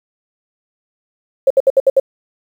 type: tone bursts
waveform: sine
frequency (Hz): 539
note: C#5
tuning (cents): -49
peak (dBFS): -6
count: 6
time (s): 1.47-1.999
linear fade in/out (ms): 5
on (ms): 34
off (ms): 65
effects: 7-bit